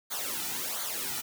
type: noise with flanger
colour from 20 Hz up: white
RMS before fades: -34 dBFS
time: 0.1-1.22 s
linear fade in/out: 20 ms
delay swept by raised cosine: 0.37 to 1.87 ms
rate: 1.4 Hz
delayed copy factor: -0.75
effects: none